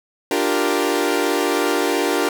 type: chord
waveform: sawtooth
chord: G minor seventh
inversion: second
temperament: equal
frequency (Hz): 293.7 / 349.2 / 392 / 466.2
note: D4 / F4 / G4 / Bb4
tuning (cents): 0 / 0 / 0 / 0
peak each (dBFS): -19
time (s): 0.31-2.29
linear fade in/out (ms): 2
effects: none